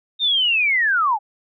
sine linear sweep, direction down, 3704 to 784 Hz, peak -15 dBFS, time 0.19-1.19 s, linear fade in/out 50 ms, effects none

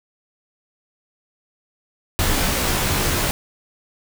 pink noise with comb filter, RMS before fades -20 dBFS, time 2.19-3.31 s, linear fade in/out 0 ms, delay 18 ms, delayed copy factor -0.9, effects none

